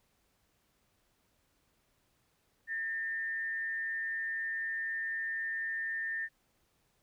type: tone with frequency modulation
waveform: sine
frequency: 1806 Hz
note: A6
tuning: 45 cents sharp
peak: -33 dBFS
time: 2.67-6.29 s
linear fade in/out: 50 ms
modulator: 142 Hz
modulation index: 0.37
effects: pink hiss -74 dBFS RMS until 7.02 s